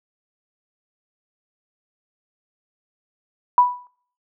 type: tone with exponential decay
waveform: sine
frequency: 985 Hz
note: B5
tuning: 5 cents flat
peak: -7 dBFS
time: 3.58-3.87 s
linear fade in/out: 1 ms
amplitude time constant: 61 ms
effects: noise-tail reverb RT60 0.6 s tail -24 dB re dry